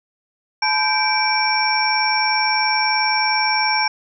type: tone cluster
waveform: sine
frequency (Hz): 861 / 1004 / 1568 / 2322 / 5490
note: A5 / B5 / G6 / D7 / F8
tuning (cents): -38 / +28 / 0 / -20 / -31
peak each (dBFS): -20 / -28 / -25 / -21 / -21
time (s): 0.62-3.88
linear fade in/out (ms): 5
effects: none